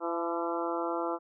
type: harmonic tone with a mistuned harmonic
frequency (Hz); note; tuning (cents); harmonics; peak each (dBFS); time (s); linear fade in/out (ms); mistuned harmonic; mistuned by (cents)
168.8; E3; +41; 2 / 3 / 4 / 5 / 6 / 7 / 8; -34 / -36 / -37 / -38 / -39 / -39 / -40; 0-1.19; 50; 5; +34
effects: none